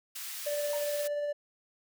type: high-pass noise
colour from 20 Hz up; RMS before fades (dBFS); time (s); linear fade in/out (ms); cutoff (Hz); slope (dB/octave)
white; -40; 0.15-1.08; 10; 1500; 12
type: tone with tremolo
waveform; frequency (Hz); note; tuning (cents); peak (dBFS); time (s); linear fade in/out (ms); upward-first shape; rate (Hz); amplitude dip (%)
triangle; 585; D5; -7; -27; 0.46-1.33; 10; sine; 17; 25
type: tone with exponential decay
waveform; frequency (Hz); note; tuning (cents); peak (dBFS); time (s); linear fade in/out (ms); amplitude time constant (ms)
sine; 932.3; A#5; 0; -37; 0.73-0.9; 2; 35
effects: none